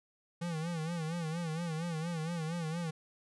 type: tone with vibrato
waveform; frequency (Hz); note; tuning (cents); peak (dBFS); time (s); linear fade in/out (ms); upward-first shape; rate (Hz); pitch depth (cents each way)
square; 164.81; E3; 0; -35; 0.41-2.91; 10; sine; 4.3; 100
effects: resampled to 24000 Hz